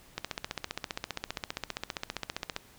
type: click train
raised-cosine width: 0.2 ms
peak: -15 dBFS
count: 37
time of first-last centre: 0.18-2.564 s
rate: 15.1 Hz
effects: pink hiss -57 dBFS RMS until 2.78 s